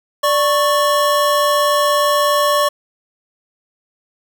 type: tone pair together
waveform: square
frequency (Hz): 587.3 / 1104.5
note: D5 / C#6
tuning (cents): 0 / -7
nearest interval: major seventh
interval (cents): 1093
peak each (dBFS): -16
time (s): 0.23-2.69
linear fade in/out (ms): 10
effects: 7-bit